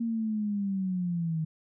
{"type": "linear sweep", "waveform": "sine", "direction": "down", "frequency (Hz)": [233.1, 156.3], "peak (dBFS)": -27, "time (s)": [0, 1.45], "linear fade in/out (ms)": 10, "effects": []}